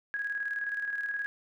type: tone with tremolo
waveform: sine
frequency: 1655 Hz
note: G#6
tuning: 6 cents flat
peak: -29 dBFS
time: 0.14-1.26 s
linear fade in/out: 0 ms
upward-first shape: square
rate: 19 Hz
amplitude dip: 45%
effects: none